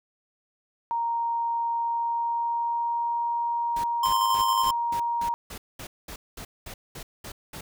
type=tone with pitch glide; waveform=sine; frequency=932.3 to 940.4 Hz; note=A#5 to A#5; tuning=0 to +15 cents; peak=-24 dBFS; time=0.91-5.34 s; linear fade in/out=0 ms; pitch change=+15 cents; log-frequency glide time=1.76-3.24 s
type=noise bursts; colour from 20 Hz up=pink; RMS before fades=-39 dBFS; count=14; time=3.76-7.61 s; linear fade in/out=5 ms; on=80 ms; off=210 ms
type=tone with tremolo; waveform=square; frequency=1046.5 Hz; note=C6; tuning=in tune; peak=-22 dBFS; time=4.03-4.71 s; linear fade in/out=5 ms; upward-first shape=square; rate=11 Hz; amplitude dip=30%
effects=none